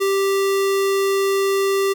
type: tone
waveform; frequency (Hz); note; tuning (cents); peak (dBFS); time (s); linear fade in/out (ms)
square; 392; G4; 0; -17; 0-1.94; 20
effects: none